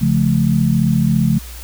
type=chord; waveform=sine; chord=Db augmented; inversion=none; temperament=just; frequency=138.59 / 173.24 / 216.5 Hz; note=Db3 / F3 / A3; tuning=0 / -14 / -28 cents; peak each=-16 dBFS; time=0.01-1.39 s; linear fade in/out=10 ms; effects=added 60 Hz sine -31 dBFS peak until 1.63 s + white hiss -37 dBFS RMS until 1.63 s